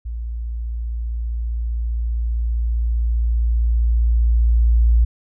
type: tone with level ramp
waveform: sine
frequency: 57.6 Hz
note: A#1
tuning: 20 cents flat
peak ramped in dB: -24 to -10 dBFS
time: 0.05-5.05 s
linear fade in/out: 10 ms
effects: none